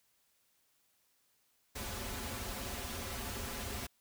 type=noise with comb filter; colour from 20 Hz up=pink; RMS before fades=-41 dBFS; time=1.75-3.87 s; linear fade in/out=10 ms; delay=6.4 ms; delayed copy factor=-0.9; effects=white hiss -74 dBFS RMS until 4 s